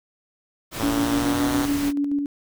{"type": "noise", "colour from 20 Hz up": "pink", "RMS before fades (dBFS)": -31, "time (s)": [0.71, 1.93], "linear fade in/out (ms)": 50}
{"type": "exponential sweep", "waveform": "5% pulse", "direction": "up", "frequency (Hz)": [110, 127.7], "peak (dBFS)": -15, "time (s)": [0.79, 1.66], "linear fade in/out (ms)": 10}
{"type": "tone with tremolo", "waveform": "sine", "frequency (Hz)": 285.5, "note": "D4", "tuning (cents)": -49, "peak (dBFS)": -19, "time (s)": [0.83, 2.26], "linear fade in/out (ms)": 2, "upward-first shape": "square", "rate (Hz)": 7, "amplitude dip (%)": 35}
{"effects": []}